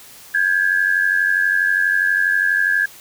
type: tone pair together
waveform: sine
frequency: 1600 / 1692.3 Hz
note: G6 / G#6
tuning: +35 / +32 cents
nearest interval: minor second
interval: 97 cents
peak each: -17 dBFS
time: 0.34-2.86 s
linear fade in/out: 10 ms
effects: white hiss -42 dBFS RMS until 3 s